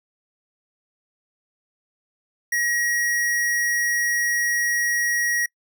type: tone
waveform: square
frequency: 1900 Hz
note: A#6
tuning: 33 cents sharp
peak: -21 dBFS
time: 2.52-5.46 s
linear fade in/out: 5 ms
effects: noise-tail reverb RT60 0.1 s tail -25 dB re dry